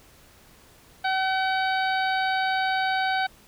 harmonic tone, 760 Hz, F#5, 46 cents sharp, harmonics 1 / 2 / 3 / 4 / 5 / 6, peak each -24 / -27 / -34 / -39 / -35 / -38 dBFS, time 1.04-3.27 s, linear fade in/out 10 ms, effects pink hiss -54 dBFS RMS until 3.47 s

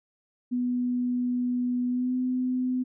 sine tone with pitch glide, 246.9 to 253.5 Hz, B3 to B3, 0 to +45 cents, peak -24 dBFS, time 0.51-2.84 s, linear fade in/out 20 ms, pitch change +45 cents, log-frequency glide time 1.88-2.15 s, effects none

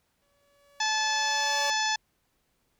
sawtooth tone with exponential growth, 569 Hz, C#5, 45 cents sharp, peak -28 dBFS, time 0.22-1.7 s, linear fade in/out 0 ms, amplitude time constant 320 ms
harmonic tone, 867 Hz, A5, 26 cents flat, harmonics 1 / 2 / 3 / 4 / 5 / 6 / 7 / 8, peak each -29 / -30 / -36 / -34 / -37 / -33 / -36 / -40 dBFS, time 0.8-1.96 s, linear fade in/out 5 ms
effects pink hiss -73 dBFS RMS until 2.79 s

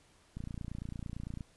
click train, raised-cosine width 5 ms, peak -28 dBFS, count 31, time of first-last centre 0.37-1.408 s, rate 28.9 Hz, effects pink hiss -65 dBFS RMS until 1.56 s + resampled to 24000 Hz

